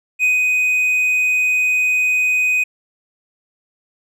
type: tone with ADSR envelope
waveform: triangle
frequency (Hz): 2500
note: D#7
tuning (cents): +8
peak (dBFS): -10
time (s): 0.19-2.64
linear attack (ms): 45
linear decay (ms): 150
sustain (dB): -2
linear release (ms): 10
effects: none